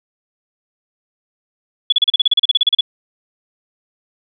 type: tone bursts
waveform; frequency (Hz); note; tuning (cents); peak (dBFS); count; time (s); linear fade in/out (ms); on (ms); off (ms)
sine; 3405; G#7; +42; -8; 16; 1.9-2.809; 5; 24; 35
effects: none